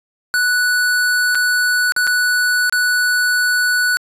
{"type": "tone with dropouts", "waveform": "square", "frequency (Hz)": 1480, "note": "F#6", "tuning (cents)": 0, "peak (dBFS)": -14, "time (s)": [0.34, 3.97], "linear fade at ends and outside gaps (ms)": 0, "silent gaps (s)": [[1.348, 1.353], [1.921, 1.964], [2.069, 2.074], [2.696, 2.725]], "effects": ["resampled to 32000 Hz"]}